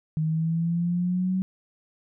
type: exponential sweep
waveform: sine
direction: up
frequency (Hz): 155.5 to 188.9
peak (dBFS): -22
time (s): 0.17-1.42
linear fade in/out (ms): 0
effects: none